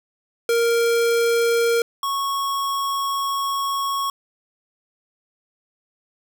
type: tone pair in turn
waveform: square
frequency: 466.2 / 1103.7 Hz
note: A#4 / C#6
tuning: 0 / -8 cents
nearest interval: octave + minor third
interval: 1492 cents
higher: second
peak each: -17 / -22 dBFS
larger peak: first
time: 0.49-1.82 / 2.03-4.1 s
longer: second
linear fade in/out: 2 ms
effects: none